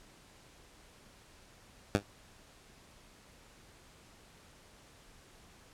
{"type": "tone with exponential decay", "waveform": "10% pulse", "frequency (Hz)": 101.2, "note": "G#2", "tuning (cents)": -44, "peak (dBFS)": -14, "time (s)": [1.95, 2.04], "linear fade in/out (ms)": 0, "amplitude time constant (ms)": 18, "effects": ["pink hiss -59 dBFS RMS until 5.73 s", "low-pass 10000 Hz 12 dB/octave"]}